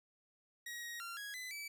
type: tone with pitch steps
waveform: sawtooth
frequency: 1898 / 1887 / 1379 / 1658 / 2012 / 2304 Hz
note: A#6 / A#6 / F6 / G#6 / B6 / D7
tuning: +31 / +21 / -22 / -3 / +32 / -34 cents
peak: -40 dBFS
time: 0.66-1.68 s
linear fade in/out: 5 ms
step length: 170 ms
effects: none